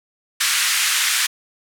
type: band-pass noise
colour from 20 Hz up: pink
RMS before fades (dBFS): -19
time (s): 0.4-1.27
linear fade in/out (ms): 10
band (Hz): 1500 to 12000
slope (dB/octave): 24
effects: none